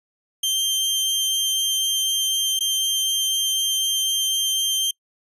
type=tone with dropouts; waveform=sawtooth; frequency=3152 Hz; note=G7; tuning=9 cents sharp; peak=-16 dBFS; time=0.43-4.91 s; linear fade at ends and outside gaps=5 ms; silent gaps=2.592-2.606 s; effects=noise-tail reverb RT60 0.1 s tail -25 dB re dry + resampled to 32000 Hz